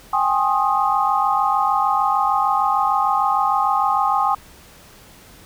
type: chord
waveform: sine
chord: Ab major seventh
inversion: third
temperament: equal with one note detuned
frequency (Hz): 784 / 830.6 / 1066.6 / 1244.5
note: G5 / Ab5 / C6 / Eb6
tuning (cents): 0 / 0 / +33 / 0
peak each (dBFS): -21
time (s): 0.13-4.35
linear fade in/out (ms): 5
effects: pink hiss -46 dBFS RMS until 5.45 s